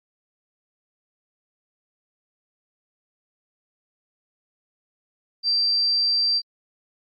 sine tone, 4699 Hz, D8, in tune, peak -18 dBFS, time 5.43-6.42 s, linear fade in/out 50 ms, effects Opus 48 kbps

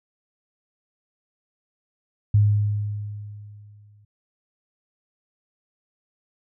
sine tone with exponential decay, 103.83 Hz, G#2, in tune, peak -12 dBFS, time 2.34-4.05 s, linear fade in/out 5 ms, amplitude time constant 370 ms, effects none

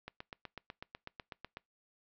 click train, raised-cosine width 0.3 ms, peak -27 dBFS, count 13, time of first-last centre 0.08-1.571 s, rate 8.05 Hz, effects noise-tail reverb RT60 0.2 s tail -25 dB re dry + low-pass 5000 Hz 12 dB/octave

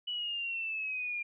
sine exponential sweep, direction down, 2964 to 2395 Hz, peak -33 dBFS, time 0.07-1.23 s, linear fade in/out 10 ms, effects none

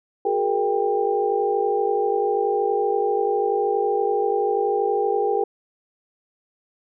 sine tone cluster, 369.9 / 418.5 / 470.8 / 793 Hz, F#4 / G#4 / A#4 / G5, 0 / +13 / +17 / +20 cents, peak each -27 / -22 / -25 / -24 dBFS, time 0.25-5.44 s, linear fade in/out 5 ms, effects none

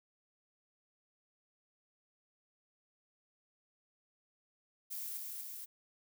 violet noise with echo, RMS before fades -42 dBFS, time 4.9-5.18 s, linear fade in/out 20 ms, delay 240 ms, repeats 2, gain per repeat -2 dB, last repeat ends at 5.66 s, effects none

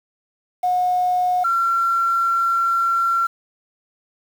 triangle tone pair in turn, 725 / 1363.9 Hz, F#5 / F6, -35 / -41 cents, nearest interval major seventh, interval 1094 cents, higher second, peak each -12 dBFS, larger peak neither, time 0.63-1.44 / 1.44-3.27 s, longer second, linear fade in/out 10 ms, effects tanh soft clip ceiling -14 dBFS + 7-bit

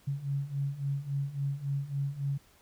sine beating tone pair, 137.6 / 141.2 Hz, C#3 / C#3, -12 / +32 cents, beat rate 3.6 Hz, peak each -35 / -32 dBFS, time 0.07-2.38 s, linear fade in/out 10 ms, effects pink hiss -62 dBFS RMS until 2.61 s

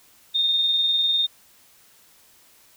sine tone with tremolo, 3664 Hz, A#7, 31 cents flat, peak -17 dBFS, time 0.34-1.27 s, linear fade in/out 20 ms, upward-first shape square, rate 20 Hz, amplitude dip 25%, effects white hiss -55 dBFS RMS until 2.76 s

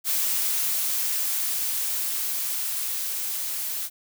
blue noise with level ramp, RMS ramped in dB -24 to -30 dBFS, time 0.04-3.9 s, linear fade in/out 50 ms, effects none

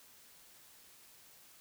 silence, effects white hiss -60 dBFS RMS until 1.6 s

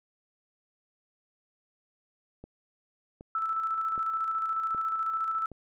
click train, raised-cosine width 2 ms, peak -31 dBFS, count 5, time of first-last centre 2.44-5.517 s, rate 1.3 Hz
sine tone with tremolo, 1318.5 Hz, E6, in tune, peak -26 dBFS, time 3.35-5.46 s, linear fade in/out 2 ms, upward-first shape square, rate 14 Hz, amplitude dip 35%
effects none

